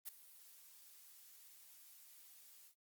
blue noise with ADSR envelope, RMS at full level -44 dBFS, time 0.05-2.75 s, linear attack 27 ms, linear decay 16 ms, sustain -17 dB, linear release 100 ms, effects noise-tail reverb RT60 0.1 s tail -22 dB re dry + Opus 32 kbps

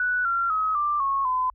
sine tone with pitch steps, 1480 / 1372.9 / 1273.6 / 1181.5 / 1096 / 1016.7 Hz, F#6 / F6 / D#6 / D6 / C#6 / B5, 0 / -30 / +40 / +10 / -20 / +50 cents, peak -21 dBFS, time 0-1.5 s, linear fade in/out 2 ms, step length 250 ms, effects added 50 Hz sine -52 dBFS peak until 1.54 s

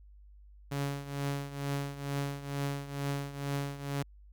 sawtooth tone with tremolo, 140.8 Hz, C#3, 27 cents sharp, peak -26 dBFS, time 0.71-4.03 s, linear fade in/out 10 ms, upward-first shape triangle, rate 2.2 Hz, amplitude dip 80%, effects added 50 Hz sine -52 dBFS peak until 4.32 s

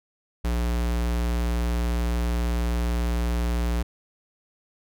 square tone, 59.1 Hz, A#1, 24 cents sharp, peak -23 dBFS, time 0.44-3.83 s, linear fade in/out 10 ms, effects none

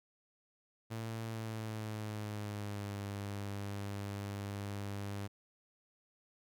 sawtooth tone with pitch glide, 112.4 to 100.72 Hz, A2 to G2, +37 to +47 cents, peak -35 dBFS, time 0.9-5.28 s, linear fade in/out 20 ms, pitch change -190 cents, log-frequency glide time 1.25-2.98 s, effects none

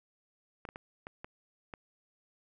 clicks, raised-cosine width 0.5 ms, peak -27 dBFS, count 6, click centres 0.652 / 0.689 / 0.759 / 1.069 / 1.245 / 1.738 s, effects none

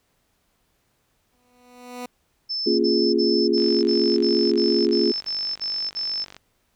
15% pulse tone with exponential growth, 246.9 Hz, B3, in tune, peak -23 dBFS, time 1.32-2.06 s, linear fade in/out 5 ms, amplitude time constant 160 ms
sine tone bursts, 5274 Hz, E8, in tune, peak -24 dBFS, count 11, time 2.49-6.25 s, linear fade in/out 20 ms, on 300 ms, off 46 ms
sine chord, Bb minor seventh, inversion none, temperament equal, 233.1 / 277.2 / 349.2 / 415.3 Hz, Bb3 / Db4 / F4 / Ab4, 0 / 0 / 0 / 0 cents, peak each -24 / -25 / -21 / -22 dBFS, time 2.66-5.12 s, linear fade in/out 10 ms
click train, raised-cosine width 0.2 ms, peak -23 dBFS, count 135, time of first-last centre 3.58-6.366 s, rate 48.1 Hz
effects pink hiss -68 dBFS RMS until 6.75 s

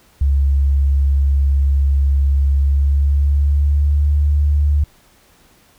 sine tone with pitch glide, 69.3 to 73.04 Hz, C#2 to D2, 0 to -9 cents, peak -11 dBFS, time 0.21-4.84 s, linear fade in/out 5 ms, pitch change +91 cents, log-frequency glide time 2.52-4.11 s, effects pink hiss -52 dBFS RMS until 5.78 s

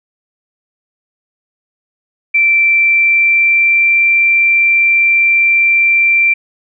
sine tone with pitch glide, 2341 to 2355 Hz, D7 to D7, -6 to +4 cents, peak -7 dBFS, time 2.34-6.34 s, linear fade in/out 10 ms, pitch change +10 cents, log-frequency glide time 2.59-4.01 s, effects none

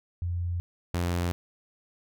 sine / sawtooth tone pair in turn, 87.31 / 87.31 Hz, F2 / F2, 0 / 0 cents, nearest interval unison, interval 0 cents, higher neither, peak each -27 / -22 dBFS, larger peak second, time 0.22-0.6 / 0.94-1.32 s, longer neither, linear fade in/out 0 ms, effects none

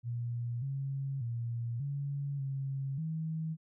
sine tone with pitch steps, 119.3 / 136.7 / 117.6 / 141.1 / 136.1 / 159.6 Hz, A#2 / C#3 / A#2 / C#3 / C#3 / D#3, +41 / -24 / +16 / +31 / -31 / +44 cents, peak -33 dBFS, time 0.03-3.57 s, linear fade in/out 50 ms, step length 590 ms, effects none

